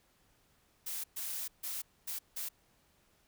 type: noise bursts at uneven times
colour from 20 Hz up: blue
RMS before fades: -39 dBFS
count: 5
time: 0.86-1.04 / 1.16-1.48 / 1.63-1.82 / 2.07-2.19 / 2.36-2.49 s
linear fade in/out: 10 ms
effects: pink hiss -70 dBFS RMS until 3.27 s